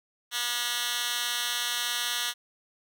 10% pulse tone with high-pass filter, 241.1 Hz, B3, 41 cents flat, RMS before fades -30 dBFS, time 0.31-2.34 s, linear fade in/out 50 ms, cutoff 2500 Hz, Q 1.4, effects none

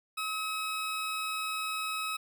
20% pulse tone, 1280 Hz, D#6, 49 cents sharp, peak -27 dBFS, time 0.17-2.17 s, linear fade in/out 10 ms, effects none

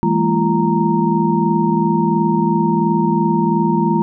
sine tone cluster, 166.3 / 204.7 / 227.6 / 341.9 / 929 Hz, E3 / G#3 / A#3 / F4 / A#5, +16 / -25 / -41 / -37 / -6 cents, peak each -19 dBFS, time 0.03-4.02 s, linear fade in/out 0 ms, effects none

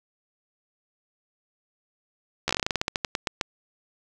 slowing click train, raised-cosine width 0.2 ms, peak -7 dBFS, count 18, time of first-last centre 2.48-3.412 s, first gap 13 ms, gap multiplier 1.16, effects none

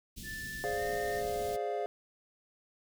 pink band-stop noise, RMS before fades -45 dBFS, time 0.16-1.57 s, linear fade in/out 20 ms, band 310 to 3100 Hz, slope 24 dB/octave
triangle tone with pitch glide, 1760 to 1818.9 Hz, A6 to A#6, 0 to -43 cents, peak -38 dBFS, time 0.23-1.23 s, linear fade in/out 50 ms, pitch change +57 cents, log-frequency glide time 0.75-0.81 s
triangle chord, D half-diminished seventh, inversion second, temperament equal, 415.3 / 523.3 / 587.3 / 698.5 Hz, Ab4 / C5 / D5 / F5, 0 / 0 / 0 / 0 cents, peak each -34 / -38 / -38 / -34 dBFS, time 0.64-1.86 s, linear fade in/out 0 ms
effects none

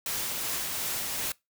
white noise with tremolo, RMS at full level -31 dBFS, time 0.06-1.32 s, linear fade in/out 2 ms, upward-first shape triangle, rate 2.7 Hz, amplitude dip 25%, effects noise-tail reverb RT60 0.2 s tail -23 dB re dry

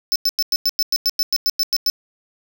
square tone bursts, 5274 Hz, E8, in tune, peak -15 dBFS, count 14, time 0.12-1.899 s, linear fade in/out 0 ms, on 37 ms, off 97 ms, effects none

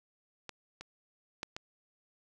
clicks, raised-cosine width 0.2 ms, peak -24 / -27 / -19 / -22 dBFS, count 4, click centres 0.493 / 0.81 / 1.431 / 1.565 s, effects none

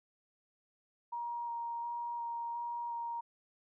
sine tone with vibrato, 942 Hz, A#5, 18 cents sharp, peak -36 dBFS, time 1.12-3.21 s, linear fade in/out 10 ms, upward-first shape square, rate 1.4 Hz, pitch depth 9 cents each way, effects none

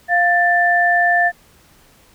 sine tone pair together, 698.5 / 1769.8 Hz, F5 / A6, 0 / +10 cents, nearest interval octave + major third, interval 1610 cents, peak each -15 / -14 dBFS, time 0.08-1.32 s, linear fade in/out 50 ms, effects pink hiss -51 dBFS RMS until 2.14 s

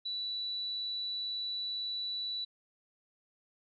sine tone, 3951 Hz, B7, in tune, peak -34 dBFS, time 0.05-2.45 s, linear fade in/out 10 ms, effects none

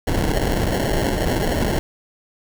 pink noise with sample-and-hold, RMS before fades -20 dBFS, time 0.07-1.79 s, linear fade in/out 2 ms, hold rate 1225 Hz, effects none

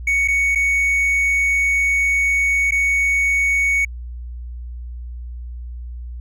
triangle tone with dropouts, 2228 Hz, C#7, 8 cents sharp, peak -13 dBFS, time 0.07-3.85 s, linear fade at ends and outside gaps 5 ms, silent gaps 0.277-0.283 / 0.55-0.556 / 2.709-2.72 s, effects added 60 Hz sine -28 dBFS peak until 6.2 s

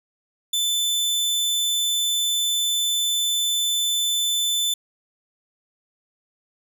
sawtooth tone, 3520 Hz, A7, in tune, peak -17 dBFS, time 0.53-4.74 s, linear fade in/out 5 ms, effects none

